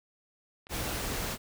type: clicks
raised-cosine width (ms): 0.3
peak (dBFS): -32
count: 2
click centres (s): 0.669 / 0.958
type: noise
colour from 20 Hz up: pink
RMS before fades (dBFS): -34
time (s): 0.69-1.38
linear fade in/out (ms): 50
effects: none